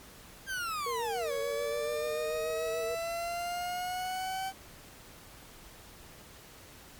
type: linear two-way sweep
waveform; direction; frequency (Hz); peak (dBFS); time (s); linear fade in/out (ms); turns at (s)
40% pulse; down then up; 1613 to 554.4 to 770; -32; 0.46-4.53; 50; 1.32
type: tone with vibrato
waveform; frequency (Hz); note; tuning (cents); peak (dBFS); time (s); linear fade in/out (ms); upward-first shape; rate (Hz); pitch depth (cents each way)
sine; 466.2; A#4; 0; -34; 0.86-2.95; 5; sine; 6.9; 48
effects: pink hiss -52 dBFS RMS until 6.99 s + MP3 96 kbps